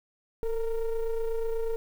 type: ring-modulated tone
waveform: triangle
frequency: 233.1 Hz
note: A#3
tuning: in tune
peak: -21 dBFS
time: 0.43-1.76 s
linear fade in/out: 0 ms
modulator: 219 Hz
effects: 9-bit